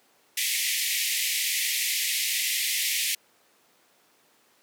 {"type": "band-pass noise", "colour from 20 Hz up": "pink", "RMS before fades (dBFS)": -27, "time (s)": [0.37, 3.15], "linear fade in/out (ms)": 5, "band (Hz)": [1900, 16000], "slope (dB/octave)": 96, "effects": ["pink hiss -62 dBFS RMS until 4.62 s", "high-pass 300 Hz 12 dB/octave"]}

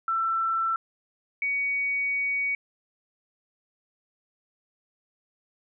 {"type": "tone pair in turn", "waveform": "sine", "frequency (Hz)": [1338, 2250], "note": ["E6", "C#7"], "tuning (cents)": [25, 25], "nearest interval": "major sixth", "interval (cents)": 900, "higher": "second", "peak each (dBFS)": [-23, -24], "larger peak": "first", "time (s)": [[0.08, 0.76], [1.42, 2.55]], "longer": "second", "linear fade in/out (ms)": 2, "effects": []}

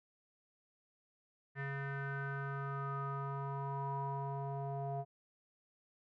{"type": "tone with low-pass filter sweep", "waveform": "square", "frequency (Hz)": 138.59, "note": "C#3", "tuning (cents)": 0, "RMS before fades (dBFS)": -40, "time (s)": [1.55, 5.05], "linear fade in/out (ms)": 50, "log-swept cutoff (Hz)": [1800, 740], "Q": 7.7, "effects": []}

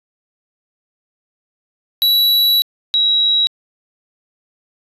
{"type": "tone pair in turn", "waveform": ["square", "sine"], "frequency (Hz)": [3923, 3865], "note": ["B7", "B7"], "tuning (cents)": [-12, -38], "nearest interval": "unison", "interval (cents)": 26, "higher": "first", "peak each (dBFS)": -11, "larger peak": "neither", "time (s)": [[2.02, 2.62], [2.94, 3.47]], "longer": "first", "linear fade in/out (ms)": 0, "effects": ["resampled to 32000 Hz"]}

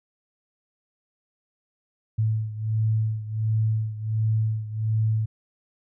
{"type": "beating tone pair", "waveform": "sine", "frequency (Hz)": [109.3, 110.7], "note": ["A2", "A2"], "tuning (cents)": [-11, 11], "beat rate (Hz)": 1.4, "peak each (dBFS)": [-23, -27], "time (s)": [2.18, 5.26], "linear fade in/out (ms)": 10, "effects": []}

